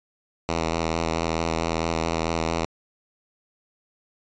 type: tone with vibrato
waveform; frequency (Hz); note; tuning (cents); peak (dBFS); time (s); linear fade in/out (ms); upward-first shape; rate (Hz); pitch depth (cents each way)
5% pulse; 82.1; E2; -6; -12; 0.49-2.65; 0; square; 4.5; 21
effects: resampled to 16000 Hz